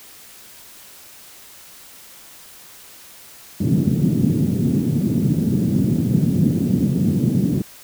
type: band-pass noise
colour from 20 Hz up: white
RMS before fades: -18 dBFS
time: 3.6-7.62 s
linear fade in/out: 5 ms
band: 120 to 240 Hz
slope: 24 dB/octave
effects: white hiss -43 dBFS RMS until 7.83 s